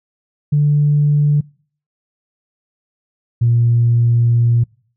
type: tone pair in turn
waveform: sine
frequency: 146.83 / 118.11 Hz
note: D3 / A#2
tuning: 0 / +23 cents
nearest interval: major third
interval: 377 cents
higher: first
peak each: -9 dBFS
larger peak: neither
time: 0.52-1.41 / 3.41-4.64 s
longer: second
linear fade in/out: 10 ms
effects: noise-tail reverb RT60 0.5 s tail -26 dB re dry + tanh soft clip ceiling -5 dBFS